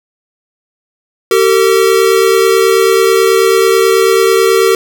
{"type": "tone pair together", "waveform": "square", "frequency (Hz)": [385.1, 454.3], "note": ["G4", "A#4"], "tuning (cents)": [-31, -45], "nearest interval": "minor third", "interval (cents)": 286, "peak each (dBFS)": -10, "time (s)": [1.31, 4.75], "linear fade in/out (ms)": 2, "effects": []}